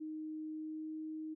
sine tone with pitch glide, 311.1 to 313.1 Hz, D#4 to D#4, 0 to +11 cents, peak -40 dBFS, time 0-1.35 s, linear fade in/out 20 ms, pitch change +11 cents, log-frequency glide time 0.5-0.95 s, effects none

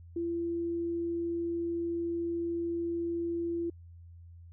sine tone, 339.2 Hz, E4, 50 cents sharp, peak -30 dBFS, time 0.16-3.7 s, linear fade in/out 5 ms, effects added 85 Hz sine -48 dBFS peak until 4.52 s

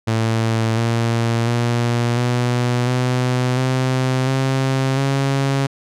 sawtooth tone with pitch steps, 112.7 / 115.87 / 119.13 / 122.48 / 125.92 / 129.46 / 133.1 / 136.84 Hz, A2 / A#2 / A#2 / B2 / B2 / C3 / C3 / C#3, +42 / -10 / +38 / -14 / +34 / -18 / +30 / -22 cents, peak -12 dBFS, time 0.07-5.67 s, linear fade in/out 10 ms, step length 700 ms, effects low-pass 8000 Hz 12 dB/octave

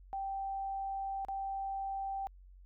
sine tone with dropouts, 781 Hz, G5, 7 cents flat, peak -35 dBFS, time 0.13-2.27 s, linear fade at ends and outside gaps 0 ms, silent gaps 1.249-1.285 s, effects added 46 Hz sine -53 dBFS peak until 2.65 s

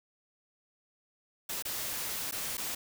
white noise with dropouts, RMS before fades -36 dBFS, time 1.49-2.75 s, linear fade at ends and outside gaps 5 ms, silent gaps 1.624-1.651 / 2.312-2.322 / 2.571-2.578 s, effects none

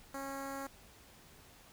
10% pulse tone with notch filter, 273.6 Hz, C#4, 23 cents flat, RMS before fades -42 dBFS, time 0.14-0.67 s, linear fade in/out 5 ms, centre 3500 Hz, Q 0.99, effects pink hiss -59 dBFS RMS until 1.72 s

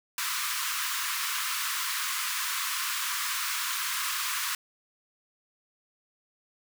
pink high-pass noise, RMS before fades -31 dBFS, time 0.18-4.55 s, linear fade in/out 2 ms, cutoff 1000 Hz, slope 96 dB/octave, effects none

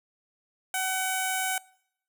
5% pulse tone with notch filter, 754 Hz, F#5, 32 cents sharp, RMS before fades -29 dBFS, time 0.74-1.58 s, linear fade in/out 2 ms, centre 4700 Hz, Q 0.56, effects noise-tail reverb RT60 0.7 s tail -23 dB re dry

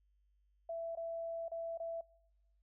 sine tone with dropouts, 665 Hz, E5, 15 cents sharp, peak -38 dBFS, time 0.69-2.01 s, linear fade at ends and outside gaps 5 ms, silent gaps 0.953-0.971 / 1.483-1.516 / 1.776-1.799 s, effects noise-tail reverb RT60 1.0 s tail -26 dB re dry + added 50 Hz sine -70 dBFS peak until 2.62 s

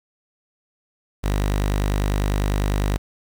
sawtooth tone, 50 Hz, G1, 35 cents sharp, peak -15 dBFS, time 1.23-2.98 s, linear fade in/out 20 ms, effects 8-bit

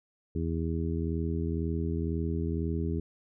harmonic tone, 82 Hz, E2, 9 cents flat, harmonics 1 / 2 / 3 / 4 / 5, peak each -31 / -34 / -36 / -37 / -38 dBFS, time 0.35-3 s, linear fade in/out 5 ms, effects none

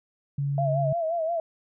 sine tone, 141 Hz, C#3, 30 cents sharp, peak -24 dBFS, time 0.38-0.93 s, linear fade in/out 5 ms
sine tone with vibrato, 661 Hz, E5, 5 cents sharp, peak -24 dBFS, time 0.58-1.4 s, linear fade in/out 2 ms, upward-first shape sine, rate 5.7 Hz, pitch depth 79 cents each way
effects none

